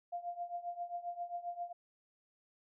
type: tone with tremolo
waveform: sine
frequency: 698.5 Hz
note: F5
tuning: in tune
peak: -35 dBFS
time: 0.12-1.73 s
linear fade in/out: 10 ms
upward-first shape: triangle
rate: 7.5 Hz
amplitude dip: 90%
effects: none